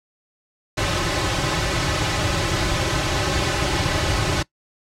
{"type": "noise with comb filter", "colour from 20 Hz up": "pink", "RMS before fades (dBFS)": -21, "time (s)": [0.77, 4.43], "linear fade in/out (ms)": 10, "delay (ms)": 4.3, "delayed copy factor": -0.8, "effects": ["noise-tail reverb RT60 0.1 s tail -21 dB re dry", "low-pass 6000 Hz 12 dB/octave"]}